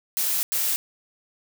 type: noise bursts at uneven times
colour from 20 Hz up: blue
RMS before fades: -24 dBFS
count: 2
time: 0.17-0.43 / 0.52-0.76 s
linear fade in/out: 0 ms
effects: none